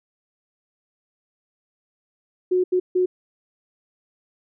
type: tone bursts at uneven times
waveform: sine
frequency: 365.4 Hz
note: F#4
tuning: 22 cents flat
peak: -16 dBFS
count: 3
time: 2.51-2.64 / 2.72-2.8 / 2.95-3.06 s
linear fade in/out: 10 ms
effects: none